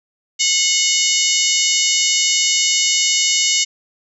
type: harmonic tone with a mistuned harmonic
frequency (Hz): 737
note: F#5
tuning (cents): -7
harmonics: 3 / 4 / 5 / 6 / 7 / 8 / 9 / 10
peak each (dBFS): -23 / -20 / -24 / -24 / -23 / -22 / -21 / -22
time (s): 0.39-3.65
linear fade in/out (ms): 20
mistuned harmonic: 3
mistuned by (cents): -29
effects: none